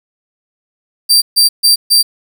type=tone bursts; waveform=sawtooth; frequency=4693 Hz; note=D8; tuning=2 cents flat; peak=-3 dBFS; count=4; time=1.09-2.03 s; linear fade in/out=20 ms; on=130 ms; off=140 ms; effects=7-bit